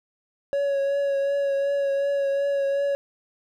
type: tone with vibrato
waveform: triangle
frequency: 558 Hz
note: C#5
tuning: 11 cents sharp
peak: -19 dBFS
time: 0.53-2.95 s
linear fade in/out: 0 ms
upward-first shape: triangle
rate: 2.7 Hz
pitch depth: 25 cents each way
effects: none